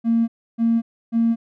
triangle tone bursts, 229.9 Hz, A#3, 24 cents flat, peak -11 dBFS, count 3, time 0.04-1.36 s, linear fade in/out 50 ms, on 240 ms, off 300 ms, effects tanh soft clip ceiling -12 dBFS

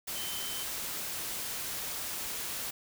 sine tone in noise, 3075 Hz, G7, 34 cents flat, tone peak -41 dBFS, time 0.15-0.64 s, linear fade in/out 10 ms, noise white, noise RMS -37 dBFS, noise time 0.07-2.71 s, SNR -7 dB, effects none

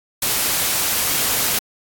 white noise, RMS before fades -19 dBFS, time 0.22-1.59 s, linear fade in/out 5 ms, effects AAC 64 kbps

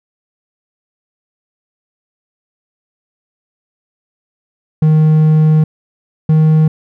triangle tone pair in turn, 155.56 / 156.55 Hz, D#3 / D#3, 0 / +11 cents, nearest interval unison, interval 11 cents, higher second, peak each -4 dBFS, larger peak neither, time 4.82-5.64 / 6.29-6.68 s, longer first, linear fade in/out 5 ms, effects none

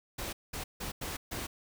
pink noise bursts at uneven times, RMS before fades -38 dBFS, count 5, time 0.18-0.33 / 0.53-0.64 / 0.8-0.92 / 1.01-1.17 / 1.31-1.47 s, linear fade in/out 10 ms, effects none

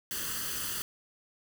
white noise with comb filter, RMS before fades -35 dBFS, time 0.11-0.82 s, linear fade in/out 0 ms, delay 0.65 ms, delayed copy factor +0.7, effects none

